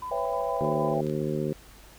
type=tone with tremolo; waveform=sine; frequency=1006 Hz; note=B5; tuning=32 cents sharp; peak=-32 dBFS; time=0.02-0.94 s; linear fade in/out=5 ms; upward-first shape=square; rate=6.4 Hz; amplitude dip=40%
type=chord; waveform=sine; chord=C# half-diminished seventh; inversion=third; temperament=just; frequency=498.9 / 554.4 / 665.2 / 798.3 Hz; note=B4 / C#5 / E5 / G5; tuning=+17 / 0 / +16 / +31 cents; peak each=-32 dBFS; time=0.11-1.01 s; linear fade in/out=5 ms
type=harmonic tone; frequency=75.7 Hz; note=D#2; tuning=47 cents flat; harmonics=2 / 3 / 4 / 5 / 6 / 7; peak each=-31 / -33 / -35 / -31 / -37 / -36 dBFS; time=0.61-1.53 s; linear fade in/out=0 ms
type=clicks; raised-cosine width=0.2 ms; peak=-29 dBFS; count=2; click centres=1.067 / 1.097 s
effects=added 50 Hz sine -52 dBFS peak until 1.98 s + pink hiss -52 dBFS RMS until 1.98 s